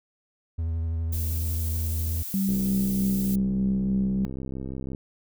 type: tone with vibrato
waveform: triangle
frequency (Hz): 81.8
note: E2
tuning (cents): -13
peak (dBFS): -23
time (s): 0.58-2.23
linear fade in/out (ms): 10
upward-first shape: sine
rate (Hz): 12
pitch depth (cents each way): 26
type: noise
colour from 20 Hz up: violet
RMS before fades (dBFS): -35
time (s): 1.12-3.36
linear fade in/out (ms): 10
type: tone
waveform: sine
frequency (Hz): 194.4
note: G3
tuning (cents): -14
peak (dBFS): -22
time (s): 2.34-4.25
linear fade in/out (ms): 0
type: click train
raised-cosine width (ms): 3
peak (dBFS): -22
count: 163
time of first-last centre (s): 2.49-4.948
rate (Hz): 65.9
effects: none